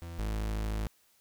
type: tone pair in turn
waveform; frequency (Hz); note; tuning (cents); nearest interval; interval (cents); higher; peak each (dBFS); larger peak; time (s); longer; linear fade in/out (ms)
40% pulse; 84.4 / 53.17; E2 / G#1; +41 / +41; minor sixth; 800; first; -39 / -30; second; 0.02-0.19 / 0.19-0.87; second; 0
effects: white hiss -67 dBFS RMS until 1.2 s